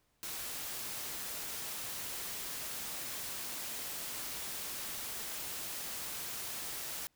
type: noise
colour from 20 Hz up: white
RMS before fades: -41 dBFS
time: 0.23-7.07 s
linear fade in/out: 0 ms
effects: pink hiss -75 dBFS RMS until 7.15 s